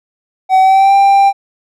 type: tone with pitch glide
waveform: triangle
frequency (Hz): 757 to 791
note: F#5 to G5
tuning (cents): +39 to +15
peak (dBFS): -3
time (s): 0.49-1.33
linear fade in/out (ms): 50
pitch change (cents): +76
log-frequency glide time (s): 0.6-0.95
effects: none